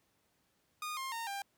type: tone with pitch steps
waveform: sawtooth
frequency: 1227 / 1062 / 919.2 / 795.6 Hz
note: D#6 / C6 / A#5 / G5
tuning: -25 / +25 / -25 / +25 cents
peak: -34 dBFS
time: 0.82-1.42 s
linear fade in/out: 2 ms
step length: 150 ms
effects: pink hiss -75 dBFS RMS until 1.57 s + high-pass 80 Hz 12 dB/octave